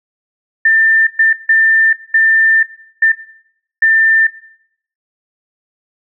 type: tone bursts at uneven times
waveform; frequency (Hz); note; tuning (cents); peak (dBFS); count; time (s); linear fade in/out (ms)
sine; 1790; A6; +29; -6; 6; 0.65-1.07 / 1.19-1.33 / 1.49-1.93 / 2.14-2.63 / 3.02-3.12 / 3.82-4.27; 5
effects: noise-tail reverb RT60 0.7 s tail -18 dB re dry